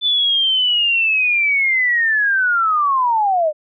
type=linear sweep; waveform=sine; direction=down; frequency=3520 to 587.3 Hz; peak=-13 dBFS; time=0.01-3.53 s; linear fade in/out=50 ms; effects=none